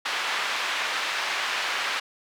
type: band-pass noise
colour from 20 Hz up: pink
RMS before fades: -28 dBFS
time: 0.05-2 s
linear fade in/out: 10 ms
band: 1200 to 3400 Hz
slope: 12 dB/octave
effects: none